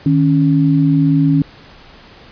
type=tone pair together; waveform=sine; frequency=155.56 / 277.2 Hz; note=D#3 / C#4; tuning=0 / 0 cents; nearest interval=minor seventh; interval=1000 cents; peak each=-12 dBFS; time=0.06-1.42 s; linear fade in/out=2 ms; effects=pink hiss -41 dBFS RMS until 2.31 s + resampled to 11025 Hz